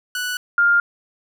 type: tone pair in turn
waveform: sawtooth / sine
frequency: 1480 / 1404.2 Hz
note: F#6 / F6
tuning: 0 / +9 cents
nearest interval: minor second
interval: 91 cents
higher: first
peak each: -19 / -12 dBFS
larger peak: second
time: 0.15-0.37 / 0.58-0.8 s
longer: neither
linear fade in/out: 2 ms
effects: none